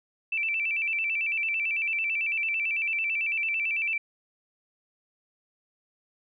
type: tone with vibrato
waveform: sine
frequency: 2489 Hz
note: D#7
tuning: in tune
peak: -25 dBFS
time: 0.32-3.98 s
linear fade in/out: 5 ms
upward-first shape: square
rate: 9 Hz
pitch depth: 110 cents each way
effects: none